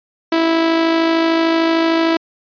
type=tone with amplitude modulation; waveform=sawtooth; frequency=328.4 Hz; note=E4; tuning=6 cents flat; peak=-7 dBFS; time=0.32-2.17 s; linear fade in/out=5 ms; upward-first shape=sine; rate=53.3 Hz; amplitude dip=35%; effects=resampled to 11025 Hz